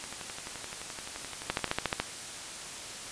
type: two click trains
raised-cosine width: 0.3 ms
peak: -23 / -11 dBFS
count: 20 / 8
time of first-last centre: 0.04-1.678 / 1.5-2 s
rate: 11.6 / 14 Hz
effects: white hiss -41 dBFS RMS until 3.11 s + resampled to 22050 Hz